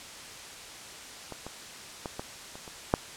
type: clicks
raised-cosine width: 1 ms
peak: -24 / -24 / -20 / -20 / -29 / -29 / -7 dBFS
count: 7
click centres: 1.323 / 1.466 / 2.058 / 2.195 / 2.555 / 2.678 / 2.939 s
effects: white hiss -44 dBFS RMS until 3.16 s + low-pass 8000 Hz 12 dB/octave